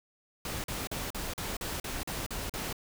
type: noise bursts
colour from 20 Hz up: pink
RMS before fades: -36 dBFS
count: 10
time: 0.45-2.728 s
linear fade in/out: 2 ms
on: 190 ms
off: 42 ms
effects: none